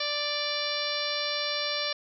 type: harmonic tone with a mistuned harmonic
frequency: 587 Hz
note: D5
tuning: 1 cent flat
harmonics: 1 / 2 / 3 / 4 / 5 / 6 / 7 / 8 / 9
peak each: -35 / -38 / -38 / -37 / -39 / -35 / -35 / -36 / -37 dBFS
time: 0-1.93 s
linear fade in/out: 5 ms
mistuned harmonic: 9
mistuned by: +69 cents
effects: none